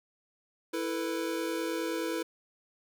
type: chord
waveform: square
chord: E suspended fourth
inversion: none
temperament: equal with one note detuned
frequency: 329.6 / 444.3 / 493.9 Hz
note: E4 / A4 / B4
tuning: 0 / +17 / 0 cents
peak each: -34 / -38 / -37 dBFS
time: 0.73-2.23 s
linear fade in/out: 10 ms
effects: none